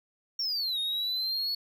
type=exponential two-way sweep; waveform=triangle; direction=down then up; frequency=5588 to 3700 to 4416 Hz; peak=-27 dBFS; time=0.39-1.55 s; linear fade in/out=5 ms; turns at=0.79 s; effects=none